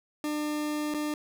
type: tone with dropouts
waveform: 40% pulse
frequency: 300 Hz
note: D4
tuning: 37 cents sharp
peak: -28 dBFS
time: 0.24-1.14 s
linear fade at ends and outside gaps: 1 ms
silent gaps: 0.94-0.945 s
effects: none